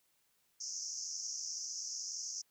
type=band-pass noise; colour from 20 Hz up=white; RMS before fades=-42 dBFS; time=0.6-2.42 s; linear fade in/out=10 ms; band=5200 to 6600 Hz; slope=96 dB/octave; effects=white hiss -75 dBFS RMS until 2.5 s